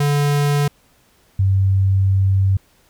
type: tone pair in turn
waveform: square / sine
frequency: 144.6 / 96.51 Hz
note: D3 / G2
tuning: -27 / -27 cents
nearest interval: perfect fifth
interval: 700 cents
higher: first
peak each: -15 / -12 dBFS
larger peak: second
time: 0-0.68 / 1.39-2.57 s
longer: second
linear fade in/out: 5 ms
effects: pink hiss -56 dBFS RMS until 2.89 s